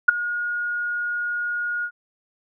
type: tone with ADSR envelope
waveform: sine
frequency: 1437 Hz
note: F6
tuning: 49 cents sharp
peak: -5 dBFS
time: 0.08-1.91 s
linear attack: 9 ms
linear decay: 10 ms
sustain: -18 dB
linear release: 69 ms
effects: none